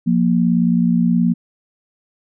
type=tone pair together; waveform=sine; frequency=175.83 / 234.7 Hz; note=F3 / A#3; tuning=+12 / +12 cents; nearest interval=perfect fourth; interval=500 cents; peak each=-15 dBFS; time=0.06-1.34 s; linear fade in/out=20 ms; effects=none